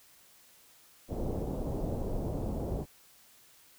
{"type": "low-pass noise", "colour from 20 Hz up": "pink", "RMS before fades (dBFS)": -34, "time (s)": [1.08, 2.86], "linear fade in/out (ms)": 50, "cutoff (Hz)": 670, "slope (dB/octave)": 24, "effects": ["white hiss -60 dBFS RMS until 3.78 s"]}